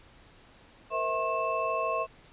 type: tone cluster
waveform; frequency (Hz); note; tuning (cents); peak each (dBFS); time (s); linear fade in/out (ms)
sine; 463.3 / 516 / 649 / 1075 / 2643; A#4 / C5 / E5 / C6 / E7; -11 / -24 / -27 / +47 / +4; -37 / -37 / -31 / -30 / -38; 0.9-2.07; 50
effects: pink hiss -56 dBFS RMS until 2.32 s + resampled to 8000 Hz